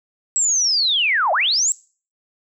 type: linear two-way sweep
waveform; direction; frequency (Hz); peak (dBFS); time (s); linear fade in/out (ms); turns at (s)
sine; down then up; 7800 to 587.3 to 7800; -15; 0.36-1.72; 0; 1.32
effects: noise-tail reverb RT60 0.4 s tail -22 dB re dry